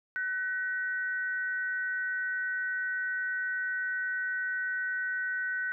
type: tone pair together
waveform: sine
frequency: 1504.7 / 1900 Hz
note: F#6 / A#6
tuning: +29 / +33 cents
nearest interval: major third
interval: 404 cents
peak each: -30 / -38 dBFS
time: 0.16-5.72 s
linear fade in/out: 0 ms
effects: none